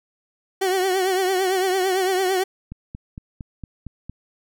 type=tone with vibrato; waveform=30% pulse; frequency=375.5 Hz; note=F#4; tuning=26 cents sharp; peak=-16 dBFS; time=0.61-2.44 s; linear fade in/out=10 ms; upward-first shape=triangle; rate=8.9 Hz; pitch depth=78 cents each way
type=click train; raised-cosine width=5 ms; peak=-21 dBFS; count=7; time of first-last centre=2.72-4.096 s; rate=4.36 Hz
effects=none